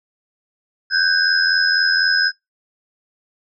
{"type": "tone cluster", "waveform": "sine", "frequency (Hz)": [1518, 1602, 5090], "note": ["F#6", "G6", "D#8"], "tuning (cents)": [44, 37, 39], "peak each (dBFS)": -18, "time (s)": [0.9, 2.32], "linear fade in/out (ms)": 50, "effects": ["noise-tail reverb RT60 0.2 s tail -24 dB re dry"]}